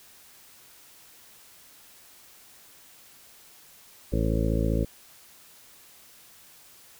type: harmonic tone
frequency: 55.1 Hz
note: A1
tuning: 3 cents sharp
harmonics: 1 / 2 / 3 / 4 / 5 / 6 / 8 / 9 / 10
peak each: -26 / -29 / -31 / -32 / -33 / -34 / -35 / -36 / -36 dBFS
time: 4.12-4.85 s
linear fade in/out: 10 ms
effects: white hiss -53 dBFS RMS until 6.99 s